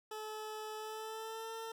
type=tone with pitch glide; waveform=20% pulse; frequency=431.5 to 450.6 Hz; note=A4 to A4; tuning=-34 to +41 cents; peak=-37 dBFS; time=0.11-1.72 s; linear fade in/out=5 ms; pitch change=+75 cents; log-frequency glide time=0.77-1.51 s; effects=none